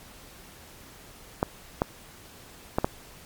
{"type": "clicks", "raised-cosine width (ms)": 1, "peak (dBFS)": -8, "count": 4, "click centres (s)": [1.429, 1.819, 2.785, 2.845], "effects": ["pink hiss -49 dBFS RMS until 3.25 s", "MP3 96 kbps"]}